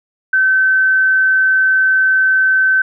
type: tone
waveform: sine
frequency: 1535 Hz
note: G6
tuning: 37 cents flat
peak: -9 dBFS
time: 0.33-2.82 s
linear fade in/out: 5 ms
effects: none